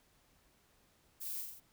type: noise with echo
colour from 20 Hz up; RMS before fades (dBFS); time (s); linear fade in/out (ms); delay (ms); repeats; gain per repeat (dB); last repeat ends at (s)
violet; -43; 1.2-1.42; 20; 46; 4; -3; 1.604
effects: pink hiss -70 dBFS RMS until 1.72 s